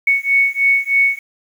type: beating tone pair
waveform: sine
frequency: 2217 / 2220.2 Hz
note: C#7 / C#7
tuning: 0 / +2 cents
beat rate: 3.2 Hz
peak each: -15 dBFS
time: 0.07-1.19 s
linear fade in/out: 5 ms
effects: 7-bit